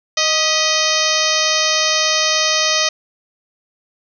harmonic tone with a mistuned harmonic, 622.3 Hz, D#5, in tune, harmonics 1 / 2 / 3 / 4 / 5 / 6 / 7 / 8 / 9 / 10, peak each -23 / -23 / -23 / -23 / -23 / -23 / -23 / -23 / -23 / -23 dBFS, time 0.17-2.89 s, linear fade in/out 5 ms, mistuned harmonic 3, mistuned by +67 cents, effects none

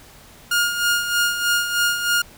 sawtooth tone with tremolo, 1420 Hz, F6, 28 cents sharp, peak -12 dBFS, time 0.51-2.22 s, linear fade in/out 5 ms, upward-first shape sine, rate 3.2 Hz, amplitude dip 60%, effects pink hiss -46 dBFS RMS until 2.37 s

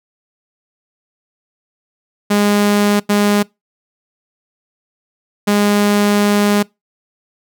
sawtooth tone bursts at uneven times, 205.5 Hz, G#3, 18 cents flat, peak -7 dBFS, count 3, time 2.3-3 / 3.09-3.43 / 5.47-6.63 s, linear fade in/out 10 ms, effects noise-tail reverb RT60 0.2 s tail -24 dB re dry

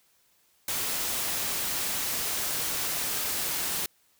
white noise, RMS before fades -30 dBFS, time 0.68-3.86 s, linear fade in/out 2 ms, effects white hiss -66 dBFS RMS until 4.19 s

